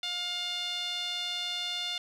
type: tone with band-pass filter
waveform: sawtooth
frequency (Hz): 709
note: F5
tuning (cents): +26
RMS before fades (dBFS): -34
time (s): 0.03-1.98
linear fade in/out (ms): 2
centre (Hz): 3500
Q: 4.3
effects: none